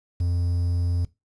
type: tone with quantisation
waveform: triangle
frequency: 87.31 Hz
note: F2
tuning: in tune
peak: -19 dBFS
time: 0.2-1.05 s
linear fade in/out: 5 ms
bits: 8
effects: noise-tail reverb RT60 0.2 s tail -18 dB re dry + resampled to 22050 Hz